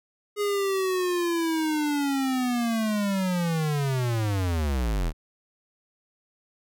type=linear sweep; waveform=square; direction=down; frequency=416.3 to 36.71 Hz; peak=-24 dBFS; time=0.36-5.13 s; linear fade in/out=50 ms; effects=none